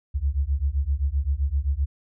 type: beating tone pair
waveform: sine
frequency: 66.2 / 73.9 Hz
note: C2 / D2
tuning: +21 / +11 cents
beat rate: 7.7 Hz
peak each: -24 dBFS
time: 0.14-1.86 s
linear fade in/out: 20 ms
effects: none